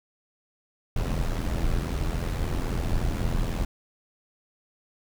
brown noise with amplitude modulation, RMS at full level -23 dBFS, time 0.96-3.65 s, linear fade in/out 5 ms, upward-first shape sine, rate 83.8 Hz, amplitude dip 70%, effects none

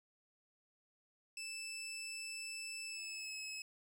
20% pulse tone with pitch glide, 2637 to 2578 Hz, E7 to E7, 0 to -39 cents, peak -38 dBFS, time 1.37-3.62 s, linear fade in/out 2 ms, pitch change -39 cents, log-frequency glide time 2.84-3.37 s, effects none

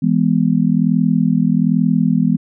sine chord, E major, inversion none, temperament just, 164.81 / 206 / 247.2 Hz, E3 / G#3 / B3, 0 / -14 / +2 cents, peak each -16 dBFS, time 0.02-2.37 s, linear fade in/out 10 ms, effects none

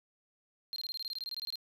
triangle tone bursts, 4186 Hz, C8, in tune, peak -35 dBFS, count 16, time 0.73-1.556 s, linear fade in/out 0 ms, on 31 ms, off 22 ms, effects none

